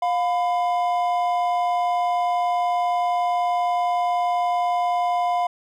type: tone pair together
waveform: triangle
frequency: 708 / 1001.3 Hz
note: F5 / B5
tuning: +23 / +24 cents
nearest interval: tritone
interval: 601 cents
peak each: -18 / -24 dBFS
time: 0.02-5.47 s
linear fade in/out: 5 ms
effects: none